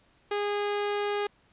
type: tone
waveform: sawtooth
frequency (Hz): 410.6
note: G#4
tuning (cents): -20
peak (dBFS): -23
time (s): 0.31-1.27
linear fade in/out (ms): 5
effects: pink hiss -64 dBFS RMS until 1.52 s + resampled to 8000 Hz